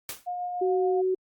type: noise with exponential decay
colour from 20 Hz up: white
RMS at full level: -31 dBFS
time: 0.09-0.27 s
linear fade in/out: 2 ms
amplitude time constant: 39 ms
type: tone with tremolo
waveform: sine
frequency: 715 Hz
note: F5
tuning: 41 cents sharp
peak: -28 dBFS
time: 0.26-1.02 s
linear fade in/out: 20 ms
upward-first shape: sine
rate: 7 Hz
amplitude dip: 25%
type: tone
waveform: sine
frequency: 373.6 Hz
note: F#4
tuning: 17 cents sharp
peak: -22 dBFS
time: 0.61-1.15 s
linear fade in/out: 10 ms
effects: Opus 48 kbps